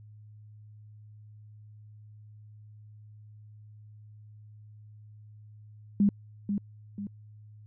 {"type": "tone with echo", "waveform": "sine", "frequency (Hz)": 202.4, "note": "G#3", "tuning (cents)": -44, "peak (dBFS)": -19, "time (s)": [6, 6.09], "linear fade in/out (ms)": 2, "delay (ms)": 490, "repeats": 2, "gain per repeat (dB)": -7, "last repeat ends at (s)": 7.07, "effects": ["added 106 Hz sine -48 dBFS peak until 7.66 s"]}